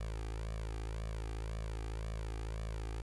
sawtooth tone with flanger, 54.5 Hz, A1, 16 cents flat, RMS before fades -40 dBFS, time 0-3.02 s, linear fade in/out 5 ms, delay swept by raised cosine 1.7 to 2.52 ms, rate 1.9 Hz, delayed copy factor +0.9, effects resampled to 24000 Hz + 11-bit

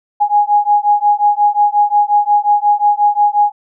sine beating tone pair, 825 / 830.6 Hz, G#5 / G#5, -12 / 0 cents, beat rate 5.6 Hz, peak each -12 dBFS, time 0.2-3.52 s, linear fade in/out 20 ms, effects none

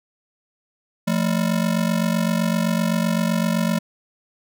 square ring-modulated tone, 198.1 Hz, G3, 18 cents sharp, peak -16 dBFS, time 1.07-3.79 s, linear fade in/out 10 ms, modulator 23.9 Hz, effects none

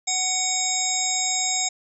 harmonic tone with a mistuned harmonic, 746 Hz, F#5, 14 cents sharp, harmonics 1 / 3 / 5 / 7 / 9 / 10, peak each -31 / -31 / -30 / -32 / -27 / -25 dBFS, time 0.07-1.69 s, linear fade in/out 10 ms, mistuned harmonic 5, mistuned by +16 cents, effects none

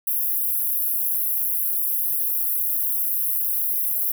pink high-pass noise, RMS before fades -23 dBFS, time 0.07-4.12 s, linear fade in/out 5 ms, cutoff 11000 Hz, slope 96 dB/octave, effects none

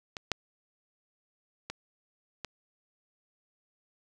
clicks, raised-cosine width 0.2 ms, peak -20 / -10 / -19 / -19 dBFS, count 4, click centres 0.168 / 0.317 / 1.7 / 2.447 s, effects none

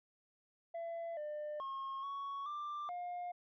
sine tone with pitch steps, 672 / 600 / 1080 / 1114 / 1183 / 710 Hz, E5 / D5 / C#6 / C#6 / D6 / F5, +33 / +37 / -45 / +8 / +12 / +28 cents, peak -37 dBFS, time 0.74-3.32 s, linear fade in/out 10 ms, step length 430 ms, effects tanh soft clip ceiling -39 dBFS

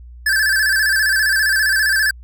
square tone with vibrato, 1644 Hz, G#6, 18 cents flat, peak -14 dBFS, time 0.26-2.11 s, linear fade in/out 5 ms, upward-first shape square, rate 15 Hz, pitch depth 80 cents each way, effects added 60 Hz sine -35 dBFS peak until 2.23 s

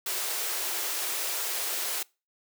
white high-pass noise, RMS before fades -31 dBFS, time 0.06-2.03 s, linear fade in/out 5 ms, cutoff 330 Hz, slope 96 dB/octave, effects noise-tail reverb RT60 0.3 s tail -25 dB re dry

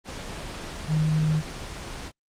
sine tone in noise, 155.56 Hz, D#3, in tune, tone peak -20 dBFS, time 0.87-1.43 s, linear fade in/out 50 ms, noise pink, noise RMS -35 dBFS, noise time 0.04-2.12 s, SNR +12 dB, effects low-pass 7000 Hz 12 dB/octave + Opus 24 kbps

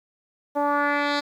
10% pulse tone with low-pass filter sweep, 288.9 Hz, D4, 28 cents flat, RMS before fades -23 dBFS, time 0.55-1.21 s, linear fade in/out 20 ms, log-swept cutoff 710 to 4700 Hz, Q 2.1, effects 9-bit

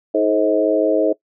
harmonic tone with a mistuned harmonic, 105.7 Hz, G#2, 31 cents sharp, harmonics 3 / 4 / 5 / 6, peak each -19 / -19 / -19 / -19 dBFS, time 0.14-1.13 s, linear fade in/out 10 ms, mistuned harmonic 4, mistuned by +30 cents, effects noise-tail reverb RT60 0.1 s tail -20 dB re dry

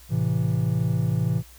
triangle chord, A minor, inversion none, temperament just, 110 / 132 / 165 Hz, A2 / C3 / E3, 0 / +16 / +2 cents, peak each -23 dBFS, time 0.09-1.43 s, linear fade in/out 50 ms, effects added 60 Hz sine -48 dBFS peak until 1.58 s + white hiss -51 dBFS RMS until 1.58 s

